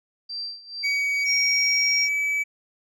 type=tone with tremolo; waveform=sine; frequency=4699 Hz; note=D8; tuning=in tune; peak=-28 dBFS; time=0.29-1.24 s; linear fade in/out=10 ms; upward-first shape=sine; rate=2.2 Hz; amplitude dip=85%
type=tone with pitch glide; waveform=triangle; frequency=2260 to 2292 Hz; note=C#7 to D7; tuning=+33 to -43 cents; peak=-20 dBFS; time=0.83-2.44 s; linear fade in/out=20 ms; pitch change=+24 cents; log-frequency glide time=1.23-2.12 s
type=tone; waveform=sine; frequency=5588 Hz; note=F8; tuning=in tune; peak=-21 dBFS; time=1.25-2.09 s; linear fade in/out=50 ms
effects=none